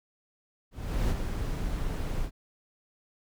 brown noise with ADSR envelope, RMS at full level -25 dBFS, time 0.71-2.31 s, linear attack 390 ms, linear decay 40 ms, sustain -6 dB, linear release 71 ms, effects none

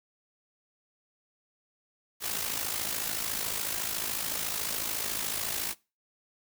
white noise with amplitude modulation, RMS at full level -30 dBFS, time 2.2-5.75 s, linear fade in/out 50 ms, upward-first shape sine, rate 53.9 Hz, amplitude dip 60%, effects noise-tail reverb RT60 0.3 s tail -23 dB re dry

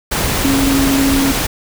sine tone in noise, 273.3 Hz, C#4, 24 cents flat, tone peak -12 dBFS, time 0.44-1.32 s, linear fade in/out 10 ms, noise pink, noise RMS -17 dBFS, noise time 0.11-1.47 s, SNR +2 dB, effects none

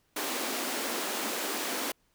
pink high-pass noise, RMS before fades -33 dBFS, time 0.16-1.92 s, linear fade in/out 5 ms, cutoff 230 Hz, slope 48 dB/octave, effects pink hiss -71 dBFS RMS until 2.14 s

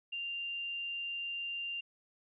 sine tone, 2787 Hz, F7, 4 cents flat, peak -36 dBFS, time 0.12-1.81 s, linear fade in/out 10 ms, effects none

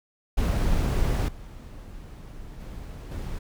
brown noise with level steps, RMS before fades -23 / -41 / -38 / -33 dBFS, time 0.37-3.39 s, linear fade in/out 10 ms, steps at 1.28 / 2.6 / 3.11 s, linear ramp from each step 5 ms, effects none

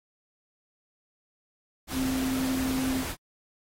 sine tone in noise, 261.6 Hz, C4, in tune, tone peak -26 dBFS, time 1.92-3.05 s, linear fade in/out 50 ms, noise pink, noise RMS -35 dBFS, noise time 1.87-3.16 s, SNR +6 dB, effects AAC 48 kbps

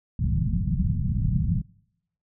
white low-pass noise, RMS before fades -24 dBFS, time 0.19-1.62 s, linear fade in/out 5 ms, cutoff 190 Hz, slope 48 dB/octave, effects noise-tail reverb RT60 0.8 s tail -25 dB re dry

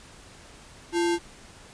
sine tone with sample-and-hold, 342.1 Hz, F4, 36 cents flat, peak -21 dBFS, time 0.92-1.19 s, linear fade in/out 50 ms, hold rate 1225 Hz, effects pink hiss -49 dBFS RMS until 1.73 s + resampled to 22050 Hz

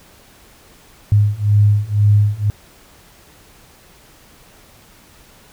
sine beating tone pair, 102.6 / 104.6 Hz, G#2 / G#2, -21 / +13 cents, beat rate 2 Hz, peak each -14 / -13 dBFS, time 1.12-2.5 s, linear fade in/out 0 ms, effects pink hiss -47 dBFS RMS until 5.52 s

